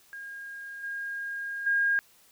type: tone with level steps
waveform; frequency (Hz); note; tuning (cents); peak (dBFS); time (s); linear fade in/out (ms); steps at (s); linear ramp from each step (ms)
sine; 1622; G#6; -41; -38 / -32 / -22; 0.13-1.99; 0; 0.83 / 1.66; 10
effects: white hiss -60 dBFS RMS until 2.31 s